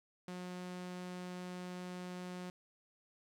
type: tone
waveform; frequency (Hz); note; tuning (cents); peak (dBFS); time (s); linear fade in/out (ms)
sawtooth; 180.5; F#3; -43; -39; 0.28-2.5; 2
effects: low-pass 9000 Hz 12 dB/octave + 12-bit